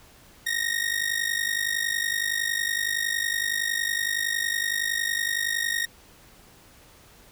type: ring-modulated tone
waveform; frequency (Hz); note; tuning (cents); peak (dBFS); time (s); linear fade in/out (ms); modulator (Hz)
sawtooth; 1864.7; A#6; 0; -18; 0.46-5.86; 10; 25.4
effects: pink hiss -53 dBFS RMS until 7.31 s